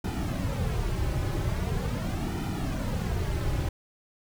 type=noise with flanger; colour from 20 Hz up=brown; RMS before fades=-29 dBFS; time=0.04-3.69 s; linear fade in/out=5 ms; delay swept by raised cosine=1.8 to 4.4 ms; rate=0.42 Hz; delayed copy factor=-0.7; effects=none